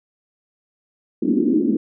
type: band-pass noise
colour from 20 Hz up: white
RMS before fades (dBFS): -18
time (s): 1.22-1.77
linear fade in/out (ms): 5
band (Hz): 220 to 330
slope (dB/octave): 48
effects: none